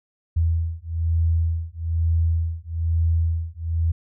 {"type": "beating tone pair", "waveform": "sine", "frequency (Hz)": [82, 83.1], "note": ["E2", "E2"], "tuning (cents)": [-9, 15], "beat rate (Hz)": 1.1, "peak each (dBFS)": -22, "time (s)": [0.36, 3.92], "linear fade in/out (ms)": 10, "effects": []}